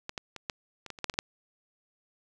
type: clicks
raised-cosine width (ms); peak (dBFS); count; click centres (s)
0.2; -18 / -17 / -23 / -14 / -25 / -21 / -28 / -13 / -12 / -27 / -8; 11; 0.094 / 0.178 / 0.363 / 0.498 / 0.863 / 0.903 / 0.988 / 1.043 / 1.098 / 1.14 / 1.189
effects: none